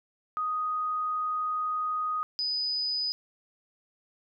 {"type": "tone pair in turn", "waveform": "sine", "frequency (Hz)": [1246, 4984], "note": ["D#6", "D#8"], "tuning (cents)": [2, 2], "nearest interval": "2 octaves", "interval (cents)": 2400, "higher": "second", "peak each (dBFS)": -27, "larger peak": "neither", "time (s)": [[0.37, 2.23], [2.39, 3.12]], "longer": "first", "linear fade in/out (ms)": 0, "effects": []}